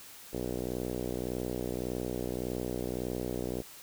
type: tone with low-pass filter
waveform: 5% pulse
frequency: 61.74 Hz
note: B1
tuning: in tune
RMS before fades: -35 dBFS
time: 0.33-3.62 s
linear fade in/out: 5 ms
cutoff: 440 Hz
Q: 1.6
effects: white hiss -50 dBFS RMS until 3.82 s